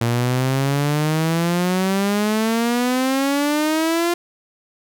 sawtooth exponential sweep, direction up, 115.9 to 349.2 Hz, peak -13 dBFS, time 0.01-4.14 s, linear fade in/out 5 ms, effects none

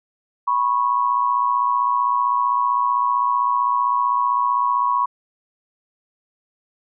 sine tone pair together, 983 / 1098.6 Hz, B5 / C#6, -8 / -16 cents, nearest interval major second, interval 192 cents, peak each -19 / -19 dBFS, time 0.47-5.06 s, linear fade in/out 10 ms, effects none

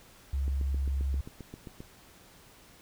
sine tone, 68.2 Hz, C#2, 28 cents flat, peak -27 dBFS, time 0.33-1.21 s, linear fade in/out 5 ms
click train, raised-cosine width 3 ms, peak -29 dBFS, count 11, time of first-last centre 0.48-1.805 s, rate 7.55 Hz
effects pink hiss -56 dBFS RMS until 2.81 s

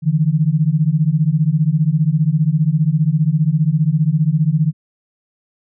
sine beating tone pair, 147.7 / 162.7 Hz, D3 / E3, +10 / -22 cents, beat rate 15 Hz, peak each -15 dBFS, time 0.02-4.73 s, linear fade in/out 50 ms, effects none

